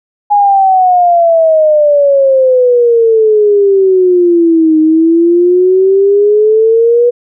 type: exponential two-way sweep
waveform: sine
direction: down then up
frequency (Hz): 830.6 to 311.1 to 487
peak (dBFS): -4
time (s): 0.3-7.11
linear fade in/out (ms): 20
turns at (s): 4.79
effects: none